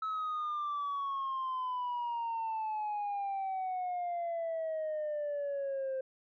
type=exponential sweep; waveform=sine; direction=down; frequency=1300 to 523.3 Hz; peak=-31 dBFS; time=0.02-6.01 s; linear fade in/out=5 ms; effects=tanh soft clip ceiling -31 dBFS